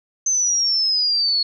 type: exponential sweep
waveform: sine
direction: down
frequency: 6250 to 4333 Hz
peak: -16 dBFS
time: 0.26-1.43 s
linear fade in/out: 5 ms
effects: none